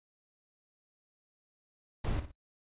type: noise with echo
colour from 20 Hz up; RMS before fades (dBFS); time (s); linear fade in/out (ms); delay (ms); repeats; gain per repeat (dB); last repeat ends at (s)
brown; -31; 2.04-2.2; 5; 58; 2; -10; 2.316
effects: noise-tail reverb RT60 0.1 s tail -23 dB re dry + resampled to 8000 Hz